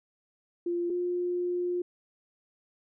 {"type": "tone pair in turn", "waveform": "sine", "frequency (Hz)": [346.9, 354.8], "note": ["F4", "F4"], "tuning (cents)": [-12, 27], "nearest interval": "unison", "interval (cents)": 39, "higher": "second", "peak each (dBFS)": -27, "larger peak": "neither", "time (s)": [[0.66, 0.9], [0.9, 1.82]], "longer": "second", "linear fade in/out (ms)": 5, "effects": []}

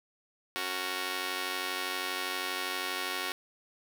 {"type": "chord", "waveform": "5% pulse", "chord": "F# major", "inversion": "second", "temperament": "just", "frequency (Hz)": [277.5, 370, 462.5], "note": ["C#4", "F#4", "A#4"], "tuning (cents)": [2, 0, -14], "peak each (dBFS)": [-29, -24, -29], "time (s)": [0.56, 3.32], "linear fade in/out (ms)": 0, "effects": []}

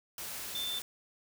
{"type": "tone in noise", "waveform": "sine", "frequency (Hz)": 3547, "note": "A7", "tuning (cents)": 13, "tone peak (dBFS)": -34, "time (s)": [0.55, 0.79], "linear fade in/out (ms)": 2, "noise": "white", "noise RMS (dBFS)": -41, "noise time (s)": [0.18, 0.82], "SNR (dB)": 4, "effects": []}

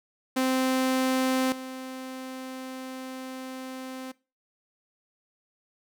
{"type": "tone with level steps", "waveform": "sawtooth", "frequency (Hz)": 260, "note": "C4", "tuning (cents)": -11, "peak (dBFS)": [-19, -32], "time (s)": [0.36, 4.12], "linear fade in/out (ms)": 10, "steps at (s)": 1.52, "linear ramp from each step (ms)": 2, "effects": ["noise-tail reverb RT60 0.3 s tail -20 dB re dry"]}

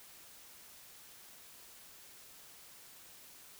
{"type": "silence", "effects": ["white hiss -56 dBFS RMS until 3.59 s"]}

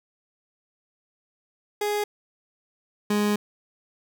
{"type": "tone pair in turn", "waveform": "30% pulse", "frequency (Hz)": [415.3, 207.7], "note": ["G#4", "G#3"], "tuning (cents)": [0, 0], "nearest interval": "octave", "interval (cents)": 1200, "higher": "first", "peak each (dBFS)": [-21, -18], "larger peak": "second", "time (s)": [[1.81, 2.04], [3.1, 3.36]], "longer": "second", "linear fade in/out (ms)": 5, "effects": []}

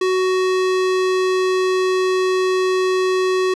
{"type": "tone", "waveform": "square", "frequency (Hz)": 372.3, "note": "F#4", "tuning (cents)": 11, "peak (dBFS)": -16, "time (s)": [0.01, 3.54], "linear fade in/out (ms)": 5, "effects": ["low-pass 6000 Hz 12 dB/octave"]}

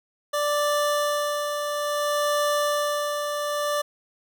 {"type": "tone with tremolo", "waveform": "25% pulse", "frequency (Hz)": 587.3, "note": "D5", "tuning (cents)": 0, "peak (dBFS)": -17, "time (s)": [0.33, 3.82], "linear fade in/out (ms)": 10, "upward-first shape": "sine", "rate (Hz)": 0.59, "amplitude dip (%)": 45, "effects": []}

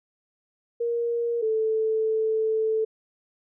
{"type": "tone pair in turn", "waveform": "sine", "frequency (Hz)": [470, 439.8], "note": ["A#4", "A4"], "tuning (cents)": [14, -1], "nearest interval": "minor second", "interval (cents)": 115, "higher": "first", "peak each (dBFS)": [-23, -21], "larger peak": "second", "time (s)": [[0.8, 1.42], [1.42, 2.85]], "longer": "second", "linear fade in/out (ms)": 10, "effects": []}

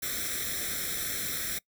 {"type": "noise with comb filter", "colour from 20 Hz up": "white", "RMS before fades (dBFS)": -33, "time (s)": [0.02, 1.59], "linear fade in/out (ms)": 10, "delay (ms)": 0.53, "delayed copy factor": 0.9, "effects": ["noise-tail reverb RT60 0.1 s tail -23 dB re dry"]}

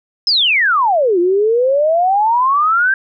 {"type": "exponential two-way sweep", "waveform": "sine", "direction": "down then up", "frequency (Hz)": [5274, 341.3, 1602], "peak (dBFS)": -10, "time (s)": [0.27, 2.94], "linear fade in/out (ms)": 2, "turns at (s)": 1.19, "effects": []}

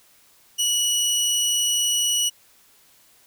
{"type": "tone", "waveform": "20% pulse", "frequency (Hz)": 2932, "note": "F#7", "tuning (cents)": -16, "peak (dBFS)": -14, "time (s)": [0.58, 2.3], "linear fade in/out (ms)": 20, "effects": ["white hiss -56 dBFS RMS until 3.26 s"]}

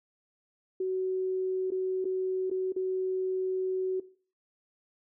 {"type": "tone with dropouts", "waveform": "sine", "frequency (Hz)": 374.3, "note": "F#4", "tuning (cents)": 20, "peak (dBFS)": -27, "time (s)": [0.8, 4], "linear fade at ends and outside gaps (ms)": 5, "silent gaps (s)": [[1.705, 1.718], [2.045, 2.052], [2.5, 2.512], [2.723, 2.762]], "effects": ["noise-tail reverb RT60 0.4 s tail -17 dB re dry"]}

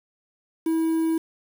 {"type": "tone with quantisation", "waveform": "triangle", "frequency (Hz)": 324.3, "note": "E4", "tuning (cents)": -28, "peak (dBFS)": -18, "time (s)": [0.66, 1.18], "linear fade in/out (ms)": 5, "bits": 7, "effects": []}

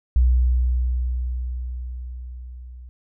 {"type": "tone with level ramp", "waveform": "sine", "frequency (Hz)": 61.9, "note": "B1", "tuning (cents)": 5, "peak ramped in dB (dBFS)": [-12, -37], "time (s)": [0.16, 2.89], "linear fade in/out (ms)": 0, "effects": []}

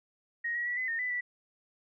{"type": "tone with pitch steps", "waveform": "sine", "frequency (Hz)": [1876, 1912, 1944, 2025, 1835, 1995, 1962], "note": ["A#6", "A#6", "B6", "B6", "A#6", "B6", "B6"], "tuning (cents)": [11, 43, -28, 43, -28, 17, -12], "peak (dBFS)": -30, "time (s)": [0.44, 1.21], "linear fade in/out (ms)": 10, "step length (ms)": 110, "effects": []}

